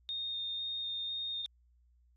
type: tone with vibrato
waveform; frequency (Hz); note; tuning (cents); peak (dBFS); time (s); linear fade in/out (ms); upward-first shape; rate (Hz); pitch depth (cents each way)
sine; 3672; A#7; -27; -35; 0.09-1.46; 0; square; 2; 8
effects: added 60 Hz sine -64 dBFS peak until 2.16 s + AAC 32 kbps